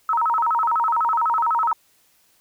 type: tone with vibrato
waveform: sine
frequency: 1100 Hz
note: C#6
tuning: 14 cents flat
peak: -17 dBFS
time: 0.09-1.73 s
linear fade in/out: 2 ms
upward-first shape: square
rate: 12 Hz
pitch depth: 280 cents each way
effects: white hiss -60 dBFS RMS until 2.4 s